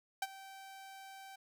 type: tone with ADSR envelope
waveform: sawtooth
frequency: 776 Hz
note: G5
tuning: 18 cents flat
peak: -28 dBFS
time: 0.22-1.36 s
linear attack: 4 ms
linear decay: 37 ms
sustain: -18 dB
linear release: 8 ms
effects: none